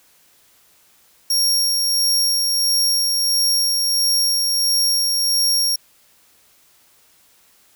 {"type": "tone with tremolo", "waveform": "sawtooth", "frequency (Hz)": 5570, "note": "F8", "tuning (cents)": -5, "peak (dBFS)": -12, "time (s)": [1.3, 5.76], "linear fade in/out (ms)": 5, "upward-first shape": "sine", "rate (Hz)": 1.5, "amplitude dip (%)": 25, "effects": ["white hiss -55 dBFS RMS until 7.75 s"]}